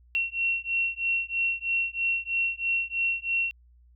sine beating tone pair, 2725 / 2728.1 Hz, F7 / F7, -43 / -41 cents, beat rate 3.1 Hz, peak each -28 dBFS, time 0.15-3.51 s, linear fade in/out 0 ms, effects added 60 Hz sine -54 dBFS peak until 3.95 s

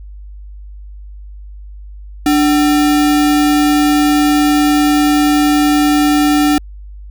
sine tone with sample-and-hold, 294.9 Hz, D4, 7 cents sharp, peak -8 dBFS, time 2.26-6.58 s, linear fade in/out 2 ms, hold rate 1050 Hz, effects added 50 Hz sine -29 dBFS peak until 7.1 s

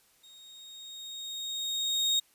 35% pulse tone with level ramp, 3729 Hz, A#7, in tune, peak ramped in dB -50 to -21 dBFS, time 0.23-2.2 s, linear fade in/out 10 ms, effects white hiss -65 dBFS RMS until 2.34 s + resampled to 32000 Hz

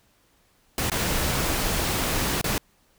pink noise with dropouts, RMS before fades -25 dBFS, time 0.78-2.58 s, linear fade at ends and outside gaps 1 ms, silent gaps 0.899-0.917 / 2.414-2.442 s, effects pink hiss -63 dBFS RMS until 2.98 s

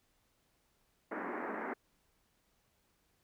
pink band-pass noise, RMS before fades -40 dBFS, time 1.11-1.74 s, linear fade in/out 10 ms, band 220 to 2000 Hz, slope 48 dB/octave, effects pink hiss -75 dBFS RMS until 3.23 s

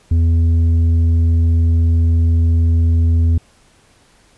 triangle tone with tanh clipping, 83 Hz, E2, 12 cents sharp, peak -11 dBFS, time 0.11-3.38 s, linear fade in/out 5 ms, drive 10 dB, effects pink hiss -52 dBFS RMS until 4.37 s + resampled to 24000 Hz

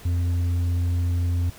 sine tone with tanh clipping, 87.4 Hz, F2, 2 cents sharp, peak -21 dBFS, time 0.05-1.5 s, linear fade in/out 5 ms, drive 5 dB, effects pink hiss -46 dBFS RMS until 1.58 s

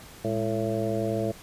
harmonic tone with a mistuned harmonic, 111.5 Hz, A2, 23 cents sharp, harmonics 1 / 2 / 3 / 4 / 5 / 6, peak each -32 / -32 / -32 / -32 / -32 / -32 dBFS, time 0.24-1.32 s, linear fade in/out 10 ms, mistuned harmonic 2, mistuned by -110 cents, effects pink hiss -47 dBFS RMS until 1.42 s + resampled to 32000 Hz

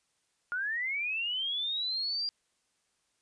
sine linear sweep, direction up, 1405 to 4816 Hz, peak -30 dBFS, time 0.52-2.29 s, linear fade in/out 0 ms, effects white hiss -75 dBFS RMS until 3.21 s + resampled to 22050 Hz

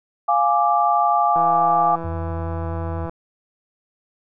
sine chord, D diminished, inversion first, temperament equal, 698.5 / 830.6 / 1174.7 Hz, F5 / Ab5 / D6, 0 / 0 / 0 cents, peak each -19 dBFS, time 0.28-1.96 s, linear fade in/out 10 ms
click train, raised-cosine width 1 ms, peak -17 dBFS, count 289, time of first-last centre 1.36-3.095 s, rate 166 Hz
sine tone with vibrato, 87.31 Hz, F2, in tune, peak -25 dBFS, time 2.04-3.06 s, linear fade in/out 5 ms, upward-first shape sine, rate 12 Hz, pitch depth 49 cents each way
effects none

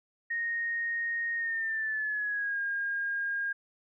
sine tone with pitch glide, 1860 to 1619.2 Hz, A#6 to G#6, -4 to -44 cents, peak -29 dBFS, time 0.3-3.53 s, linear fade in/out 10 ms, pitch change -240 cents, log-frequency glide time 1.36-2.6 s, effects none

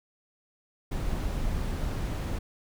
brown noise, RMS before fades -30 dBFS, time 0.91-2.39 s, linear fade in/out 10 ms, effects none

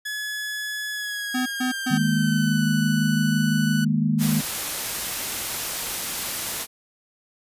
sawtooth tone with pitch glide, 1700 to 1488.5 Hz, G#6 to F#6, +40 to +10 cents, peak -24 dBFS, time 0.05-3.85 s, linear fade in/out 10 ms, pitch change -230 cents, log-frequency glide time 0.91-2.64 s
square tone bursts, 253.7 Hz, B3, 47 cents sharp, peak -23 dBFS, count 3, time 1.34-1.98 s, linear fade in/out 10 ms, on 120 ms, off 140 ms
sine chord, D# suspended fourth, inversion none, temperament just, 155.56 / 207.4 / 233.3 Hz, D#3 / G#3 / A#3, 0 / -2 / +2 cents, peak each -23 dBFS, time 1.9-4.41 s, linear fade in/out 10 ms
white noise, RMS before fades -28 dBFS, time 4.18-6.67 s, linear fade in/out 50 ms
effects resampled to 32000 Hz

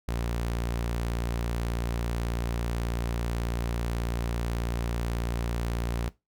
sawtooth tone, 58.27 Hz, A#1, in tune, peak -24 dBFS, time 0.08-6.09 s, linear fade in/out 0 ms, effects noise-tail reverb RT60 0.2 s tail -18 dB re dry

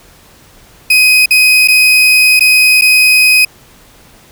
35% pulse tone with dropouts, 2510 Hz, D#7, 15 cents sharp, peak -3 dBFS, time 0.9-3.45 s, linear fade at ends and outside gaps 5 ms, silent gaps 1.259-1.307 / 1.676-1.683 / 2.395-2.406 / 2.812-2.819 s, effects pink hiss -42 dBFS RMS until 4.31 s

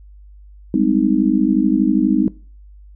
sine chord, Ab major seventh, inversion third, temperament just, 194.67 / 207.7 / 259.6 / 311.5 Hz, G3 / Ab3 / C4 / Eb4, -12 / 0 / -13 / +2 cents, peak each -22 / -18 / -17 / -17 dBFS, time 0.74-2.28 s, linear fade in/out 2 ms, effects noise-tail reverb RT60 0.4 s tail -22 dB re dry + added 50 Hz sine -39 dBFS peak until 2.95 s

